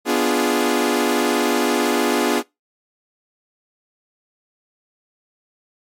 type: chord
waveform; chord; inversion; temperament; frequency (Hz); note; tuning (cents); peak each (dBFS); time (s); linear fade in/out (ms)
sawtooth; B diminished seventh; none; equal; 246.9 / 293.7 / 349.2 / 415.3; B3 / D4 / F4 / Ab4; 0 / 0 / 0 / 0; -18; 0.05-2.43; 50
effects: noise-tail reverb RT60 0.2 s tail -22 dB re dry + MP3 64 kbps